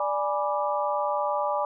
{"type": "harmonic tone with a mistuned harmonic", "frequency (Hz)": 196, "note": "G3", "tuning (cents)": 0, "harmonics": [3, 4, 5, 6], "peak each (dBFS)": [-28, -29, -30, -31], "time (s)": [0, 1.65], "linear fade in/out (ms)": 2, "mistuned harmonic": 4, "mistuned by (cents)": 100, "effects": []}